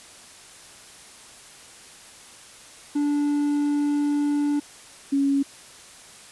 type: tone pair in turn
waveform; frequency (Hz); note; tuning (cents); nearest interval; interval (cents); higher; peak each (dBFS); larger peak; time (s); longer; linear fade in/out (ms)
triangle / sine; 290.9 / 277.8; D4 / C#4; -16 / +4; minor second; 80; first; -18 / -18; neither; 2.95-4.6 / 5.12-5.43; first; 10
effects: white hiss -46 dBFS RMS until 6.31 s + resampled to 24000 Hz